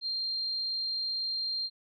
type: tone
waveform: sine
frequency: 4186 Hz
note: C8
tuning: in tune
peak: -30 dBFS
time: 0.01-1.7 s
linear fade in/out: 50 ms
effects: none